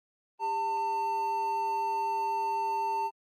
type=tone pair together; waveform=triangle; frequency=399.5 / 898 Hz; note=G4 / A5; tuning=+33 / +35 cents; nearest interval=octave + major second; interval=1402 cents; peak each=-37 / -26 dBFS; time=0.39-3.11 s; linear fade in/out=50 ms; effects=Opus 24 kbps